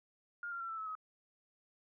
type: tone with pitch steps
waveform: sine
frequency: 1414 / 1384.1 / 1354.8 / 1326.2 / 1298.1 / 1270.7 Hz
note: F6 / F6 / E6 / E6 / E6 / D#6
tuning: +21 / -16 / +47 / +10 / -27 / +36 cents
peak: -39 dBFS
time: 0.43-0.952 s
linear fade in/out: 2 ms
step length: 87 ms
effects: none